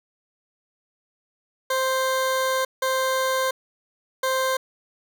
20% pulse tone bursts at uneven times, 523.3 Hz, C5, in tune, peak -16 dBFS, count 3, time 1.7-2.65 / 2.82-3.51 / 4.23-4.57 s, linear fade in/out 5 ms, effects none

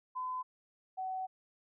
sine tone pair in turn, 1016 / 752.5 Hz, B5 / F#5, +49 / +29 cents, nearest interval perfect fourth, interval 520 cents, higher first, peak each -35 / -35 dBFS, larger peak neither, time 0.15-0.43 / 0.97-1.27 s, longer second, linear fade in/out 20 ms, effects none

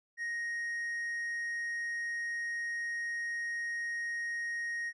triangle tone, 1872 Hz, A#6, 7 cents sharp, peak -32 dBFS, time 0.17-4.93 s, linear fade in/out 50 ms, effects resampled to 22050 Hz

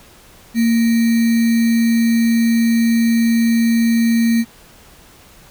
sine tone with sample-and-hold, 230 Hz, A#3, 23 cents flat, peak -11 dBFS, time 0.54-4.45 s, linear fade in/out 50 ms, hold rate 2100 Hz, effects pink hiss -45 dBFS RMS until 5.5 s

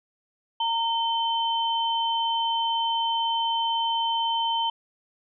sine tone pair together, 918 / 3082 Hz, A#5 / G7, -27 / -30 cents, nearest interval octave + major sixth, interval 2097 cents, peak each -24 / -27 dBFS, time 0.6-4.7 s, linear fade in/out 5 ms, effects none

